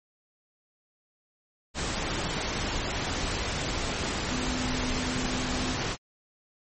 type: tone in noise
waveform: sine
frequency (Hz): 252.5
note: B3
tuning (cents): +39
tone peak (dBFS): -32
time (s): 4.27-5.77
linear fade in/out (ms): 50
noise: pink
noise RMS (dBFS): -30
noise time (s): 1.74-5.97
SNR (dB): -5
effects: MP3 32 kbps